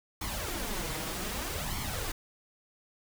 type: noise with flanger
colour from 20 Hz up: pink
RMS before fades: -35 dBFS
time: 0.21-2.12 s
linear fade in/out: 5 ms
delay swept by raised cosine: 0.91 to 6.41 ms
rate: 0.64 Hz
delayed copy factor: +0.65
effects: none